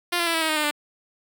5% pulse tone with pitch steps, 350.1 / 341.7 / 333.5 / 325.5 / 317.7 / 310.1 / 302.7 / 295.4 Hz, F4 / F4 / E4 / E4 / D#4 / D#4 / D#4 / D4, +4 / -38 / +20 / -22 / +36 / -6 / -48 / +10 cents, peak -10 dBFS, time 0.12-0.712 s, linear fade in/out 10 ms, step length 74 ms, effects none

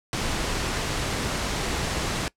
pink noise, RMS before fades -27 dBFS, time 0.13-2.28 s, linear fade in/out 0 ms, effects noise-tail reverb RT60 0.1 s tail -22 dB re dry + low-pass 8000 Hz 12 dB/octave

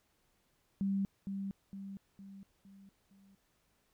sine tone with echo, 196 Hz, G3, in tune, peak -30 dBFS, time 0.81-1.05 s, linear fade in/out 0 ms, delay 460 ms, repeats 5, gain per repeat -6 dB, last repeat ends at 3.35 s, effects pink hiss -75 dBFS RMS until 3.93 s

